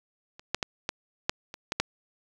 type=clicks; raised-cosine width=0.2 ms; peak=-28 / -8 / -10 / -11 / -6 / -22 / -11 / -6 dBFS; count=8; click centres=0.395 / 0.546 / 0.628 / 0.891 / 1.295 / 1.541 / 1.721 / 1.8 s; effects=8-bit